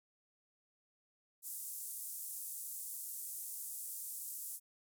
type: band-pass noise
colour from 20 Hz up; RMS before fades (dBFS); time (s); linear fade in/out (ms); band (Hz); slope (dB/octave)
pink; -45; 1.42-4.6; 50; 8400 to 16000; 24
effects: none